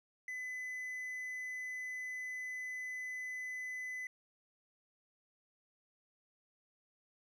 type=tone; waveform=triangle; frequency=2010 Hz; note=B6; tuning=30 cents sharp; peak=-38 dBFS; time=0.28-4.07 s; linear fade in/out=2 ms; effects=none